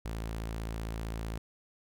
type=tone; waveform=sawtooth; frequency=55.5 Hz; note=A1; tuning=16 cents sharp; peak=-31 dBFS; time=0.05-1.38 s; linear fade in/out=5 ms; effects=none